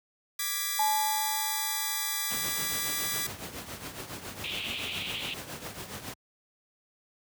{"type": "chord", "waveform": "5% pulse", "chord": "G# diminished", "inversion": "second", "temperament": "equal", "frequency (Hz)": [1174.7, 1661.2, 1975.5], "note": ["D6", "G#6", "B6"], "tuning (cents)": [0, 0, 0], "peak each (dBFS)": [-23, -24, -22], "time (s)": [0.39, 3.27], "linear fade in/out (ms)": 5}
{"type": "tone with exponential decay", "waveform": "sine", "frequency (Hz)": 862, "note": "A5", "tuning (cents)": -36, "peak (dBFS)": -23, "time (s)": [0.79, 3.19], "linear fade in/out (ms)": 5, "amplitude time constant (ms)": 520}
{"type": "noise with tremolo", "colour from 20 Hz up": "pink", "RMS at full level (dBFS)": -37, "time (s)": [2.3, 6.14], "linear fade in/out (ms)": 5, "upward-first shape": "triangle", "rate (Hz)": 7.2, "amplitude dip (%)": 70}
{"type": "band-pass noise", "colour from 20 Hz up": "pink", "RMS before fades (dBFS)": -36, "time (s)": [4.44, 5.34], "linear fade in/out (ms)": 0, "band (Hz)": [2400, 3600], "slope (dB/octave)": 48}
{"effects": ["high-pass 80 Hz 12 dB/octave"]}